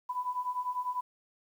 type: beating tone pair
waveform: sine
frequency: 987.8 / 997.8 Hz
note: B5 / B5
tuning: 0 / +17 cents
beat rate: 10 Hz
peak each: -36 / -33 dBFS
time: 0.09-1.01 s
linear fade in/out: 10 ms
effects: 10-bit